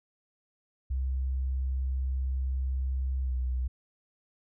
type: tone with pitch glide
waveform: sine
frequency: 65.41 to 63 Hz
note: C2 to B1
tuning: 0 to +35 cents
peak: -27 dBFS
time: 0.9-3.68 s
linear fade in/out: 10 ms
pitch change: -65 cents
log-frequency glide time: 3.23-3.33 s
effects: none